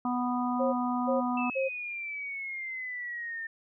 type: harmonic tone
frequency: 246.9 Hz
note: B3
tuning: in tune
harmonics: 1 / 3 / 4 / 5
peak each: -29 / -34 / -35 / -36 dBFS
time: 0.05-1.5 s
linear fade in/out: 2 ms
type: tone bursts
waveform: sine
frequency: 534 Hz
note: C5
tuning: 35 cents sharp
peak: -26 dBFS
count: 3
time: 0.59-1.69 s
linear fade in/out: 20 ms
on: 140 ms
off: 340 ms
type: exponential sweep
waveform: sine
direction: down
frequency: 2655 to 1800 Hz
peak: -34 dBFS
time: 1.37-3.47 s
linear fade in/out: 5 ms
effects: none